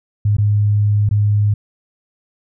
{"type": "tone with dropouts", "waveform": "sine", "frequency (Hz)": 103.83, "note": "G#2", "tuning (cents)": 0, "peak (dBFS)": -11, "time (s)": [0.25, 1.54], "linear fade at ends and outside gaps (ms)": 5, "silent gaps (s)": [[0.368, 0.383], [1.091, 1.11]], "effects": []}